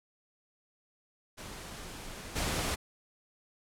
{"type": "noise with level steps", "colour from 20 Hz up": "pink", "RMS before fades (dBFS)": [-44, -32], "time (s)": [1.37, 2.76], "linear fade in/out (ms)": 20, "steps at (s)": 2.35, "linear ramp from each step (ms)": 20, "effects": ["low-pass 11000 Hz 12 dB/octave"]}